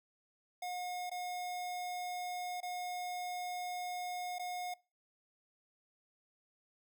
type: tone with dropouts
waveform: square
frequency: 720 Hz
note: F#5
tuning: 47 cents flat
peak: -39 dBFS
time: 0.62-4.74 s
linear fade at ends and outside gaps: 5 ms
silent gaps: 1.097-1.114 / 2.605-2.629 / 4.385-4.394 s
effects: noise-tail reverb RT60 0.3 s tail -23 dB re dry